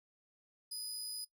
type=tone; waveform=25% pulse; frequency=4978 Hz; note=D#8; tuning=in tune; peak=-35 dBFS; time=0.71-1.25 s; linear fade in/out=10 ms; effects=noise-tail reverb RT60 0.1 s tail -21 dB re dry